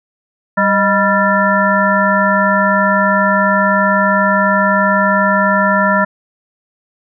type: harmonic tone with a mistuned harmonic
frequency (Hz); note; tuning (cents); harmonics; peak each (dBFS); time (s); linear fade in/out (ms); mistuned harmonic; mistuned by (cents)
196; G3; 0; 1 / 3 / 5 / 7 / 9; -16 / -16 / -16 / -16 / -16; 0.57-6.05; 10; 3; +89
effects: none